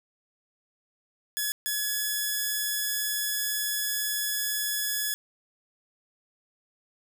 5% pulse tone bursts at uneven times, 1698 Hz, G#6, 38 cents sharp, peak -16 dBFS, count 2, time 1.37-1.52 / 1.66-5.14 s, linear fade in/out 0 ms, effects none

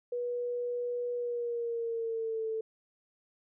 sine tone with pitch glide, 485.8 to 442.9 Hz, B4 to A4, -29 to +11 cents, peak -31 dBFS, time 0.12-2.61 s, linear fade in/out 5 ms, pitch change -160 cents, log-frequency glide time 1.14-2.46 s, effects none

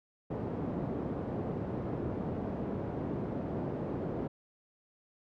pink band-pass noise, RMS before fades -36 dBFS, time 0.3-4.28 s, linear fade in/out 10 ms, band 120 to 510 Hz, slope 12 dB/octave, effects none

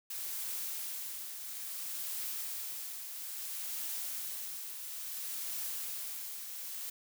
blue noise with tremolo, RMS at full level -38 dBFS, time 0.1-6.9 s, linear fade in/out 5 ms, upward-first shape triangle, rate 0.59 Hz, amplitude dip 50%, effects none

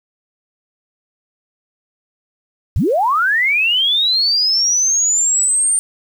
sine linear sweep, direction up, 52.8 to 8960 Hz, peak -12 dBFS, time 2.76-5.79 s, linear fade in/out 0 ms, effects 7-bit

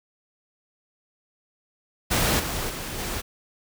pink noise with level steps, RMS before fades -22 / -29 / -33 / -30 dBFS, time 2.1-3.22 s, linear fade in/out 20 ms, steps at 2.39 / 2.69 / 2.98 s, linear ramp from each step 10 ms, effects none

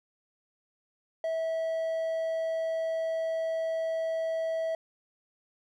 triangle tone, 650 Hz, E5, 24 cents flat, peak -26 dBFS, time 1.24-4.75 s, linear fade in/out 2 ms, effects none

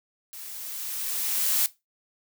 blue noise with level ramp, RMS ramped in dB -41 to -22 dBFS, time 0.33-1.66 s, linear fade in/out 0 ms, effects noise-tail reverb RT60 0.2 s tail -17 dB re dry

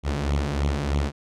sawtooth beating tone pair, 70.4 / 73.6 Hz, C#2 / D2, +27 / +4 cents, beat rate 3.2 Hz, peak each -20 / -23 dBFS, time 0.03-1.12 s, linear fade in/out 50 ms, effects low-pass 7000 Hz 12 dB/octave

